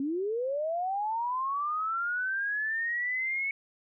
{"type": "linear sweep", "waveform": "sine", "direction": "up", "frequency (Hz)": [263.1, 2218], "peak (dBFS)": -28, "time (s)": [0, 3.51], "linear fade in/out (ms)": 2, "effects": []}